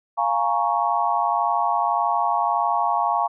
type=chord; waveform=sine; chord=Bb minor seventh; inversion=second; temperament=equal; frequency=698.5 / 830.6 / 932.3 / 1108.7 Hz; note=F5 / Ab5 / Bb5 / Db6; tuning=0 / 0 / 0 / 0 cents; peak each=-24 dBFS; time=0.17-3.28 s; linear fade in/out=20 ms; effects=none